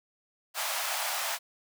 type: high-pass noise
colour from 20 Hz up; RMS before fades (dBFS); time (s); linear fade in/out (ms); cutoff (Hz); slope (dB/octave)
pink; -32; 0.54-1.39; 50; 630; 48
effects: none